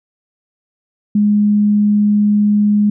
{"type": "tone", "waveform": "sine", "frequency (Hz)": 207.7, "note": "G#3", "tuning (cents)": 0, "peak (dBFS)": -9, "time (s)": [1.15, 2.9], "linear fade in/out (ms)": 5, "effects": []}